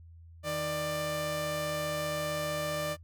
sawtooth tone pair together, 157 / 592.8 Hz, D#3 / D5, +16 / +16 cents, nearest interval octave + major seventh, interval 2300 cents, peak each -34 / -28 dBFS, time 0.43-2.97 s, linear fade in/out 50 ms, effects noise-tail reverb RT60 0.1 s tail -25 dB re dry + added 83 Hz sine -49 dBFS peak until 3.03 s

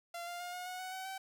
sawtooth tone with pitch steps, 688 / 698.8 / 709.8 / 721 / 732.3 / 743.8 / 755.5 / 767.4 Hz, F5 / F5 / F5 / F#5 / F#5 / F#5 / F#5 / G5, -26 / +1 / +28 / -45 / -18 / +9 / +36 / -37 cents, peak -37 dBFS, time 0.14-1.18 s, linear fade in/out 5 ms, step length 130 ms, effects none

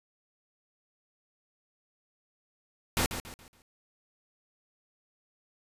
pink noise with echo, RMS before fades -27 dBFS, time 2.97-3.06 s, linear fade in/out 0 ms, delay 140 ms, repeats 4, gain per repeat -9 dB, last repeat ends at 3.62 s, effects resampled to 32000 Hz

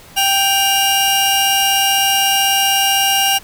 sawtooth tone pair together, 784 / 2834 Hz, G5 / F7, 0 / +25 cents, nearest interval octave + minor seventh, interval 2225 cents, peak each -12 / -11 dBFS, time 0.16-3.39 s, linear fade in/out 20 ms, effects pink hiss -41 dBFS RMS until 3.43 s

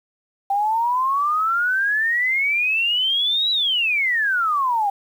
sine exponential two-way sweep, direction up then down, 784 to 3951 to 784 Hz, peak -17 dBFS, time 0.5-4.9 s, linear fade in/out 5 ms, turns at 3.51 s, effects 8-bit

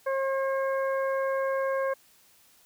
harmonic tone, 538 Hz, C5, 48 cents sharp, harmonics 1 / 2 / 3 / 4, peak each -26 / -33 / -36 / -45 dBFS, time 0.06-1.94 s, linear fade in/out 10 ms, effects white hiss -60 dBFS RMS until 2.65 s

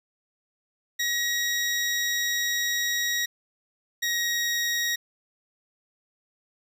20% pulse tone pair in turn, 1900 / 1889.9 Hz, A#6 / A#6, +33 / +23 cents, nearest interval unison, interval 10 cents, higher first, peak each -19 dBFS, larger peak neither, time 0.99-3.26 / 4.02-4.96 s, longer first, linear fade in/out 10 ms, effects none

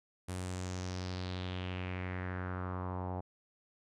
sawtooth tone with low-pass filter sweep, 91.5 Hz, F#2, 19 cents flat, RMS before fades -39 dBFS, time 0.28-3.21 s, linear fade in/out 10 ms, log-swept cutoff 9900 to 790 Hz, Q 3.3, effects none

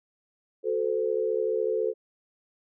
sine chord, F# diminished, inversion none, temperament equal with one note detuned, 370 / 440 / 514 Hz, F#4 / A4 / C5, 0 / 0 / -31 cents, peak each -31 / -26 / -30 dBFS, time 0.63-1.94 s, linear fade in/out 50 ms, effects none

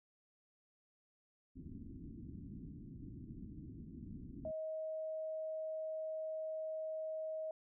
white low-pass noise, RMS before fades -50 dBFS, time 1.55-4.52 s, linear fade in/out 20 ms, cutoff 300 Hz, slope 48 dB/octave
sine tone, 632 Hz, D#5, 27 cents sharp, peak -39 dBFS, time 4.45-7.51 s, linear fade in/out 2 ms
effects none

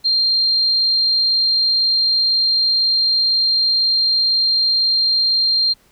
sine tone, 4186 Hz, C8, in tune, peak -13 dBFS, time 0.04-5.74 s, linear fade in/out 20 ms, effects pink hiss -55 dBFS RMS until 5.91 s

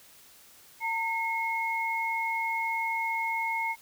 sine tone pair together, 910.8 / 2165 Hz, A#5 / C#7, -40 / -41 cents, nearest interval octave + minor third, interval 1499 cents, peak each -30 / -30 dBFS, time 0.8-3.76 s, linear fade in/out 50 ms, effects white hiss -55 dBFS RMS until 3.81 s

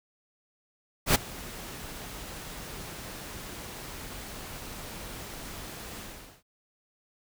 pink noise with ADSR envelope, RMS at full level -19 dBFS, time 1.06-6.43 s, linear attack 90 ms, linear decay 13 ms, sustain -22 dB, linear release 440 ms, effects none

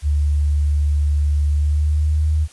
sine tone with pitch glide, 73.42 to 77.03 Hz, D2 to D#2, 0 to -17 cents, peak -14 dBFS, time 0.02-2.48 s, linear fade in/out 50 ms, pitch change +83 cents, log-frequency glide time 1.5-2.31 s, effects white hiss -47 dBFS RMS until 2.52 s + resampled to 24000 Hz

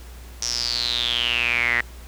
sawtooth tone with band-pass filter sweep, 119.6 Hz, A#2, 45 cents sharp, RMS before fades -23 dBFS, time 0.42-1.81 s, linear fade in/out 0 ms, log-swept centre 5800 to 1900 Hz, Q 9.8, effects added 60 Hz sine -38 dBFS peak until 2.07 s + pink hiss -47 dBFS RMS until 2.07 s

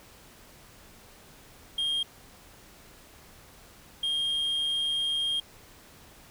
sine tone bursts at uneven times, 3224 Hz, G7, 48 cents sharp, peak -23 dBFS, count 2, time 1.78-2.03 / 4.03-5.4 s, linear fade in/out 5 ms, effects tanh soft clip ceiling -25 dBFS + pink hiss -53 dBFS RMS until 6.3 s

